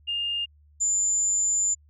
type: tone pair in turn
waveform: sine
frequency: 2819 / 7103 Hz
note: F7 / A8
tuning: +16 / +15 cents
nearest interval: octave + major third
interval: 1599 cents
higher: second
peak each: -25 / -20 dBFS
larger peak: second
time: 0.07-0.46 / 0.8-1.75 s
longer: second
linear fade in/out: 20 ms
effects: tanh soft clip ceiling -16 dBFS + added 74 Hz sine -54 dBFS peak until 1.89 s

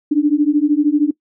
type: beating tone pair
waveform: sine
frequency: 288.9 / 301.9 Hz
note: D4 / D4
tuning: -28 / +48 cents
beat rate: 13 Hz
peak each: -14 dBFS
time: 0.11-1.11 s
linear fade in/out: 10 ms
effects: noise-tail reverb RT60 0.1 s tail -21 dB re dry

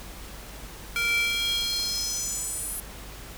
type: tone with high-pass filter sweep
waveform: square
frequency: 466.2 Hz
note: A#4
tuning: in tune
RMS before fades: -28 dBFS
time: 0.96-2.8 s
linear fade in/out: 0 ms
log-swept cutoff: 1900 to 11000 Hz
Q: 4.5
effects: added 50 Hz sine -43 dBFS peak until 3.37 s + pink hiss -43 dBFS RMS until 3.37 s

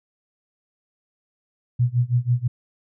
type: tone with tremolo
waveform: sine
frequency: 122.2 Hz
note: B2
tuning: 18 cents flat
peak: -14 dBFS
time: 1.79-2.48 s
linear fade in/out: 10 ms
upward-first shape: sine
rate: 6.1 Hz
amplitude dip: 95%
effects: none

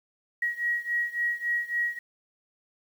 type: beating tone pair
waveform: sine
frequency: 1902 / 1905.6 Hz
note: A#6 / A#6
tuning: +34 / +38 cents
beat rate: 3.6 Hz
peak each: -28 / -30 dBFS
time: 0.42-1.99 s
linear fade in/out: 5 ms
effects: 9-bit

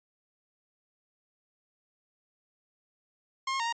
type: tone with pitch steps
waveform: sawtooth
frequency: 1066 / 1076 / 924 / 935 Hz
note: C6 / C6 / A#5 / A#5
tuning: +32 / +48 / -16 / +5 cents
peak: -25 dBFS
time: 3.47-3.726 s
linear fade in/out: 5 ms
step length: 64 ms
effects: resampled to 16000 Hz

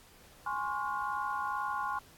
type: chord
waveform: sine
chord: Db major seventh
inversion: second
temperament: equal with one note detuned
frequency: 830.6 / 1046.5 / 1108.7 / 1427.1 Hz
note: Ab5 / C6 / Db6 / F6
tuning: 0 / 0 / 0 / +37 cents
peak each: -37 / -36 / -38 / -39 dBFS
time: 0.46-1.99 s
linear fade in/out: 5 ms
effects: pink hiss -58 dBFS RMS until 2.17 s + AAC 64 kbps

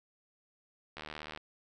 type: click train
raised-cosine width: 0.3 ms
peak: -26 dBFS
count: 32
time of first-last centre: 0.97-1.375 s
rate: 76.6 Hz
effects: none

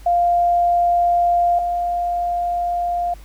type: tone pair in turn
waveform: sine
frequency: 698 / 700.5 Hz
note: F5 / F5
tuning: -1 / +5 cents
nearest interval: unison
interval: 6 cents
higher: second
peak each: -13 / -18 dBFS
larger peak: first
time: 0.06-1.59 / 1.59-3.14 s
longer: second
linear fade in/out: 5 ms
effects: added 50 Hz sine -37 dBFS peak until 3.24 s + pink hiss -49 dBFS RMS until 3.24 s

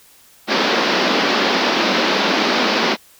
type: band-pass noise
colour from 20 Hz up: pink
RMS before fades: -17 dBFS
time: 0.47-2.97 s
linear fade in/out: 50 ms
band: 200 to 5200 Hz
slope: 48 dB/octave
effects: white hiss -49 dBFS RMS until 3.19 s

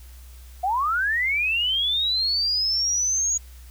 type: linear sweep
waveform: sine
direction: up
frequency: 698.5 to 6750 Hz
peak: -20 dBFS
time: 0.63-3.38 s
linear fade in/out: 10 ms
effects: added 62 Hz sine -41 dBFS peak until 3.7 s + white hiss -53 dBFS RMS until 3.7 s

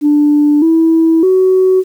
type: tone with pitch steps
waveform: sine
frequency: 294.7 / 325.9 / 374.2 Hz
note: D4 / E4 / F#4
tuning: +6 / -20 / +20 cents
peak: -5 dBFS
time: 0.01-1.84 s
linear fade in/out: 50 ms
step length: 610 ms
effects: tanh soft clip ceiling -2 dBFS + 7-bit

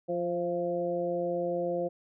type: harmonic tone with a mistuned harmonic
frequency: 174.61 Hz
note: F3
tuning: in tune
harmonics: 1 / 2 / 3 / 4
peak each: -38 / -34 / -30 / -37 dBFS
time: 0.08-1.89 s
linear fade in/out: 20 ms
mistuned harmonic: 4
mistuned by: -22 cents
effects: none

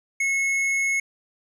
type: tone with hard clipping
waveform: sine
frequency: 2183 Hz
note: C#7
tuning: 27 cents flat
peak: -22 dBFS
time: 0.2-1 s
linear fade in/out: 5 ms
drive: 8 dB
effects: none

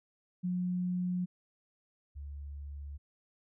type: tone pair in turn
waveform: sine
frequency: 180 / 71.43 Hz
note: F#3 / D2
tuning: -47 / -47 cents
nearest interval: octave + major third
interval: 1600 cents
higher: first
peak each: -30 / -40 dBFS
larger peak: first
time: 0.43-1.26 / 2.15-2.98 s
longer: neither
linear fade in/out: 20 ms
effects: none

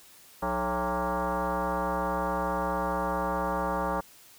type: tone with frequency modulation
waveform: sine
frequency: 182.7 Hz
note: F#3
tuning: 22 cents flat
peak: -26 dBFS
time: 0.42-4.01 s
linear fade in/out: 10 ms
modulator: 245 Hz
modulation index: 4.5
effects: white hiss -54 dBFS RMS until 4.38 s

